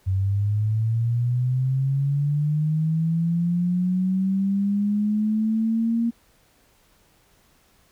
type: linear sweep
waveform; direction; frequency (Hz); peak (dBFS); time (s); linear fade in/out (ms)
sine; up; 93.4 to 233.9; -19; 0.06-6.11; 20
effects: pink hiss -60 dBFS RMS until 7.91 s